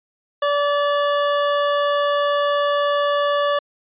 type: tone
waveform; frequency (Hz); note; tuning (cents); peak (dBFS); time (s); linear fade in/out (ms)
25% pulse; 577; D5; -31; -13; 0.42-3.59; 5
effects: resampled to 8000 Hz